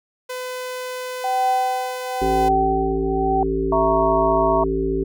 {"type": "tone", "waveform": "sawtooth", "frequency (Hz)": 505, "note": "B4", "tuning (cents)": 39, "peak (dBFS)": -23, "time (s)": [0.29, 2.49], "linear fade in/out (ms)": 10}
{"type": "tone with tremolo", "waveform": "sine", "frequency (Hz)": 768, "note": "G5", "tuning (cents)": -36, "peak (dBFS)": -15, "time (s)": [1.24, 3.43], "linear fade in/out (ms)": 2, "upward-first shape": "triangle", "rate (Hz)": 0.99, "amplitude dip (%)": 95}
{"type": "harmonic tone", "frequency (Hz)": 55, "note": "A1", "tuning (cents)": 0, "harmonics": [1, 3, 5, 7, 8], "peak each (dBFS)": [-26, -31, -26, -21, -31], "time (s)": [2.21, 5.04], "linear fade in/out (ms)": 10}
{"type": "chord", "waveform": "sine", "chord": "A# diminished", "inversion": "second", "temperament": "equal", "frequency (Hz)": [659.3, 932.3, 1108.7], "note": ["E5", "A#5", "C#6"], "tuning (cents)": [0, 0, 0], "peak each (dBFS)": [-19, -21, -23], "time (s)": [3.72, 4.64], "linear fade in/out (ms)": 5}
{"effects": []}